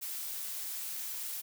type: noise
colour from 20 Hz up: blue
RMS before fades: -39 dBFS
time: 0.01-1.42 s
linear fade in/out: 20 ms
effects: none